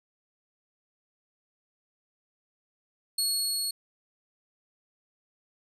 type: tone with level ramp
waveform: 25% pulse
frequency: 4344 Hz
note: C#8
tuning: 36 cents flat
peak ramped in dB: -20 to -24 dBFS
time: 3.18-3.71 s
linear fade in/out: 5 ms
effects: none